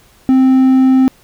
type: tone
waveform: triangle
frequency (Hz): 261.6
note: C4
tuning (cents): 0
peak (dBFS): -4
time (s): 0.29-1.08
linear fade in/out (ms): 0
effects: pink hiss -48 dBFS RMS until 1.23 s